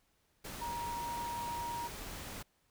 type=tone in noise; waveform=sine; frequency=945 Hz; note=A#5; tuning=23 cents sharp; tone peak=-37 dBFS; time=0.61-1.88 s; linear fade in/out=10 ms; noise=pink; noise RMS=-45 dBFS; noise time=0.44-2.43 s; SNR=+5 dB; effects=pink hiss -74 dBFS RMS until 2.7 s